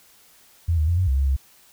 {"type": "tone with pitch steps", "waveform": "sine", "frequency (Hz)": [84, 76.9, 86.1, 92.1, 66.7, 68.6, 67.4], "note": ["E2", "D#2", "F2", "F#2", "C2", "C#2", "C#2"], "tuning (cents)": [33, -20, -24, -7, 34, -17, -48], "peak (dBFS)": -17, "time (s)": [0.68, 1.366], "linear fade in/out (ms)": 10, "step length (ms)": 98, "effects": ["white hiss -54 dBFS RMS until 1.72 s"]}